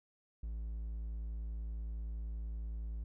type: tone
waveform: triangle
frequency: 55.3 Hz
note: A1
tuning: 9 cents sharp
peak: -36 dBFS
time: 0.43-3.04 s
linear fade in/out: 5 ms
effects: none